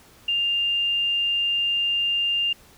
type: tone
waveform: sine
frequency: 2800 Hz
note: F7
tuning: 4 cents sharp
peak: -20 dBFS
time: 0.28-2.53 s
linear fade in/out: 5 ms
effects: pink hiss -52 dBFS RMS until 2.77 s